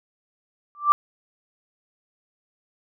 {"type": "tone with exponential growth", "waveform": "sine", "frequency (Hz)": 1174.7, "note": "D6", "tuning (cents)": 0, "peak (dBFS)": -8, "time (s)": [0.75, 0.92], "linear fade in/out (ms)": 0, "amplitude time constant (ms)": 35, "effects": []}